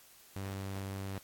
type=tone; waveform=sawtooth; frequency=97.3 Hz; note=G2; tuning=12 cents flat; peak=-34 dBFS; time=0.36-1.18 s; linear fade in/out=0 ms; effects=white hiss -59 dBFS RMS until 1.23 s + AAC 64 kbps